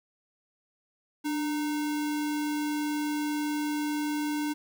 sine tone with sample-and-hold, 296.6 Hz, D4, 17 cents sharp, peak -27 dBFS, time 1.24-4.54 s, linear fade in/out 20 ms, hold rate 1225 Hz, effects none

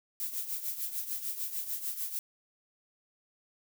violet noise with tremolo, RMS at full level -33 dBFS, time 0.2-2.19 s, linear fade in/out 0 ms, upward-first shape triangle, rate 6.7 Hz, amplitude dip 75%, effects none

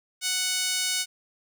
5% pulse tone with high-pass filter, 740 Hz, F#5, in tune, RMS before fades -27 dBFS, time 0.21-1.06 s, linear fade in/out 50 ms, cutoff 2000 Hz, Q 0.81, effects none

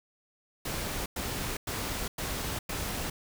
pink noise bursts, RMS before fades -34 dBFS, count 5, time 0.65-3.1 s, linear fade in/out 5 ms, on 410 ms, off 100 ms, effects none

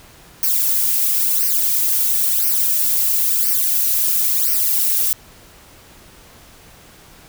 violet noise with flanger, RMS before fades -17 dBFS, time 0.43-5.13 s, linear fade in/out 0 ms, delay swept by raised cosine 0.27 to 2.77 ms, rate 0.98 Hz, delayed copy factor -0.85, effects pink hiss -45 dBFS RMS until 7.28 s

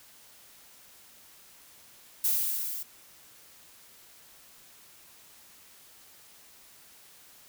violet noise with level ramp, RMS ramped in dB -25 to -37 dBFS, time 2.24-2.83 s, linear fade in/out 5 ms, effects white hiss -55 dBFS RMS until 7.48 s

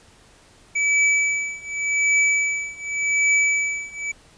square tone with tremolo, 2298 Hz, D7, 38 cents flat, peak -15 dBFS, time 0.75-4.12 s, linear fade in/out 10 ms, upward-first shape triangle, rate 0.87 Hz, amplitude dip 95%, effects pink hiss -52 dBFS RMS until 4.37 s + resampled to 22050 Hz

